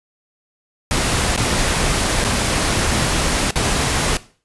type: noise with dropouts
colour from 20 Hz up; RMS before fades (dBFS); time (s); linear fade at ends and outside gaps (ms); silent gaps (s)
pink; -18; 0.91-4.17; 1; 1.363-1.376 / 2.242-2.247 / 3.509-3.557
effects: noise-tail reverb RT60 0.4 s tail -17 dB re dry + resampled to 24000 Hz